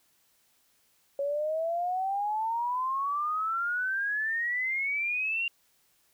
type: exponential sweep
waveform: sine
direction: up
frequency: 554.4 to 2794 Hz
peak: -27 dBFS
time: 1.19-5.48 s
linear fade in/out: 2 ms
effects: white hiss -68 dBFS RMS until 6.13 s